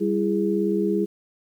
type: tone cluster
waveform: sine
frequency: 197 / 335.5 / 413.2 Hz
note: G3 / E4 / G#4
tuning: +9 / +31 / -9 cents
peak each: -24 dBFS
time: 0-1.06 s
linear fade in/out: 20 ms
effects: 9-bit